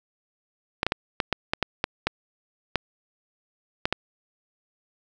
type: clicks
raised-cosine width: 0.3 ms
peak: -6 dBFS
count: 12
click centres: 0.831 / 0.866 / 0.921 / 1.202 / 1.327 / 1.535 / 1.627 / 1.841 / 2.07 / 2.757 / 3.855 / 3.926 s
effects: none